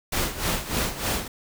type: noise with tremolo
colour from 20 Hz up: pink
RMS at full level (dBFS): -24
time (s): 0.12-1.28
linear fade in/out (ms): 5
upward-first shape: sine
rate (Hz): 3.3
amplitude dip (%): 75
effects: none